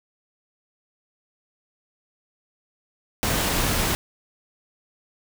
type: noise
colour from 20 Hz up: pink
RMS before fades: -23 dBFS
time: 3.23-3.95 s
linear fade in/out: 0 ms
effects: none